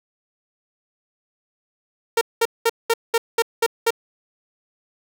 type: tone bursts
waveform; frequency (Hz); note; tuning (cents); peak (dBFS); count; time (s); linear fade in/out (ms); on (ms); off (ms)
sawtooth; 460; A#4; -23; -11; 8; 2.17-3.906; 5; 42; 200
effects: none